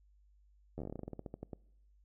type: slowing click train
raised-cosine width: 2 ms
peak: -29 dBFS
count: 19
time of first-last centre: 0.78-1.532 s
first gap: 11 ms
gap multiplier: 1.14
effects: noise-tail reverb RT60 0.8 s tail -24 dB re dry + added 50 Hz sine -63 dBFS peak until 2.04 s